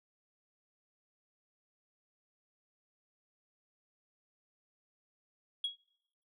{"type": "tone with exponential decay", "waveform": "sine", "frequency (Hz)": 3318, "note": "G#7", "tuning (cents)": -2, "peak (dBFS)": -27, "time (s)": [5.64, 5.77], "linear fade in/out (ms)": 5, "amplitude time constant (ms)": 28, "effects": ["noise-tail reverb RT60 0.8 s tail -24 dB re dry", "tanh soft clip ceiling -28 dBFS"]}